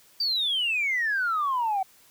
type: exponential sweep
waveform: sine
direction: down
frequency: 4725 to 747 Hz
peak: -22 dBFS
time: 0.2-1.83 s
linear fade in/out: 5 ms
effects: tanh soft clip ceiling -19 dBFS + white hiss -57 dBFS RMS until 2.1 s